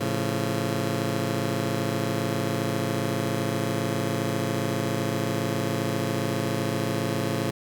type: chord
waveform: 15% pulse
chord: A augmented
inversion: none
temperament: just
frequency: 110 / 137.5 / 171.88 Hz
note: A2 / C#3 / E#3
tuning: 0 / -14 / -27 cents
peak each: -22 / -23 / -25 dBFS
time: 0-7.51 s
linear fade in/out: 10 ms
effects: none